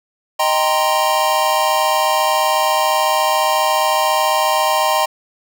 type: chord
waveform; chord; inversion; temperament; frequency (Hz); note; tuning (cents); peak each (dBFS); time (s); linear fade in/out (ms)
square; C minor seventh; first; equal; 622.3 / 784 / 932.3 / 1046.5; Eb5 / G5 / Bb5 / C6; 0 / 0 / 0 / 0; -20; 0.39-5.06; 10
effects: none